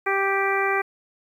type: harmonic tone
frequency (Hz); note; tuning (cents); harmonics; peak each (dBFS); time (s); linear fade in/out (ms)
392; G4; 0; 1 / 2 / 3 / 4 / 5 / 6; -25 / -27 / -27 / -28 / -27 / -29; 0.06-0.82; 10
effects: 9-bit